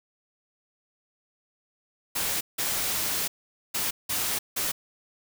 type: noise bursts at uneven times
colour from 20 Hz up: white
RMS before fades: -28 dBFS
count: 5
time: 2.15-2.41 / 2.58-3.28 / 3.74-3.91 / 4.09-4.39 / 4.56-4.72 s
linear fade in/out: 10 ms
effects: none